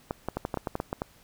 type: clicks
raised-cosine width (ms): 1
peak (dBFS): -15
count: 11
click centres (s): 0.109 / 0.286 / 0.37 / 0.451 / 0.542 / 0.573 / 0.672 / 0.754 / 0.801 / 0.929 / 1.019
effects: pink hiss -58 dBFS RMS until 1.23 s